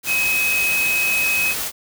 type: tone in noise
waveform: sine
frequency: 2545 Hz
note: D#7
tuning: 39 cents sharp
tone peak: -17 dBFS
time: 0.06-1.55 s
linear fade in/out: 50 ms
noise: white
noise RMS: -25 dBFS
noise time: 0.03-1.72 s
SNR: +5 dB
effects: none